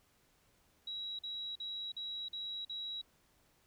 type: tone bursts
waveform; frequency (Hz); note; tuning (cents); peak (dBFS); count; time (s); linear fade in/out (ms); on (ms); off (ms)
sine; 3875; B7; -34; -39; 6; 0.87-3.015; 5; 320; 45
effects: pink hiss -71 dBFS RMS until 3.66 s